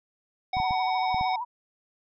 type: harmonic tone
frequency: 748 Hz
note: F#5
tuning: 19 cents sharp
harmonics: 1 / 3 / 5 / 7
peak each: -25 / -35 / -39 / -42 dBFS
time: 0.53-1.36 s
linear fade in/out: 5 ms
type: tone with vibrato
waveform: sine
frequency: 929 Hz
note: A#5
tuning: 6 cents flat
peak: -29 dBFS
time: 0.56-1.45 s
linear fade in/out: 20 ms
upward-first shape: sine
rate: 13 Hz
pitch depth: 110 cents each way
type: clicks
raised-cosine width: 5 ms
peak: -24 dBFS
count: 5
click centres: 0.569 / 0.601 / 0.709 / 1.145 / 1.211 s
effects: none